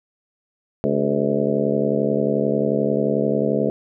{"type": "harmonic tone with a mistuned harmonic", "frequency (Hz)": 71.3, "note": "C#2", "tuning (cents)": 49, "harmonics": [2, 3, 4, 5, 6, 7, 8, 9], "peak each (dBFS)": [-28, -23, -26, -28, -24, -24, -29, -27], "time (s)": [0.84, 3.7], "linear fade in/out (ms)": 0, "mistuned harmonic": 5, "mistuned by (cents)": 76, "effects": []}